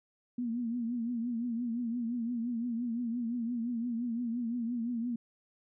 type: tone with vibrato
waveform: sine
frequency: 236.3 Hz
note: A#3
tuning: 24 cents sharp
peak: -31 dBFS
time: 0.38-5.16 s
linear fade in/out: 5 ms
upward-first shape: triangle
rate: 5.8 Hz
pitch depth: 97 cents each way
effects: none